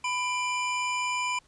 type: tone pair together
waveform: square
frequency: 997 / 2373 Hz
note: B5 / D7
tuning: +16 / +17 cents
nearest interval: octave + minor third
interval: 1501 cents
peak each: -30 / -31 dBFS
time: 0.04-1.39 s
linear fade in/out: 5 ms
effects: pink hiss -62 dBFS RMS until 1.47 s + resampled to 22050 Hz